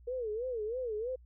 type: tone with vibrato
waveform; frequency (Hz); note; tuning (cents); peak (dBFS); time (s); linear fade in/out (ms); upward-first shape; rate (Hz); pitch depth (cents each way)
sine; 466.2; A#4; 0; -33; 0.07-1.16; 10; sine; 3.1; 180
effects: added 60 Hz sine -54 dBFS peak until 1.25 s